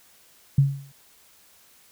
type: tone with exponential decay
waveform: sine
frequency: 138.59 Hz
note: C#3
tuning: in tune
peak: -11 dBFS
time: 0.58-0.92 s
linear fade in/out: 5 ms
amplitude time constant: 73 ms
effects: white hiss -56 dBFS RMS until 1.91 s